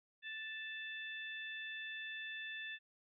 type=harmonic tone; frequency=880 Hz; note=A5; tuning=in tune; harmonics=2 / 3 / 4; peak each=-45 / -49 / -50 dBFS; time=0.22-2.79 s; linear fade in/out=50 ms; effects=none